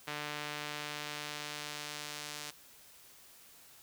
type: tone with band-pass filter sweep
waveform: sawtooth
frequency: 148.5 Hz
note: D3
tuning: 20 cents sharp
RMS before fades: -42 dBFS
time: 0.07-2.51 s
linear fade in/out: 10 ms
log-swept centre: 2400 to 5900 Hz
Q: 0.73
effects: white hiss -58 dBFS RMS until 3.82 s